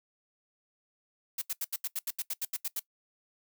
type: noise bursts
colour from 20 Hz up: blue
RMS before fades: -33 dBFS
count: 13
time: 1.38-2.796 s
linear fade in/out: 5 ms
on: 36 ms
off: 79 ms
effects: noise-tail reverb RT60 0.1 s tail -20 dB re dry